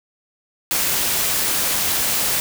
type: noise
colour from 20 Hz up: white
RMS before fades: -20 dBFS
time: 0.71-2.4 s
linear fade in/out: 0 ms
effects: none